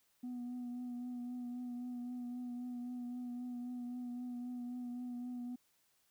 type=tone with vibrato; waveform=sine; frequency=245.4 Hz; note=B3; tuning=11 cents flat; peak=-38 dBFS; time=0.23-5.56 s; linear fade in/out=10 ms; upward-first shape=triangle; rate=3.8 Hz; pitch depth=27 cents each way; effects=tanh soft clip ceiling -39 dBFS + white hiss -75 dBFS RMS until 6.1 s